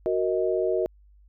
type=chord; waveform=sine; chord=D# minor; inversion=first; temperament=equal with one note detuned; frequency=370 / 466.2 / 629.1 Hz; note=F#4 / A#4 / D#5; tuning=0 / 0 / +19 cents; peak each=-25 / -27 / -27 dBFS; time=0.06-0.86 s; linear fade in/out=0 ms; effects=added 50 Hz sine -52 dBFS peak until 1.28 s